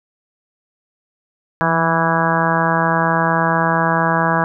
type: harmonic tone with a mistuned harmonic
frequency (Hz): 164.4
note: E3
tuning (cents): -4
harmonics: 1 / 2 / 3 / 4 / 5 / 6 / 7 / 8 / 9 / 10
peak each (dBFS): -20 / -26 / -26 / -22 / -23 / -20 / -23 / -26 / -25 / -22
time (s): 1.61-4.44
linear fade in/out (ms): 0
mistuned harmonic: 1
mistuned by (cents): +36
effects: none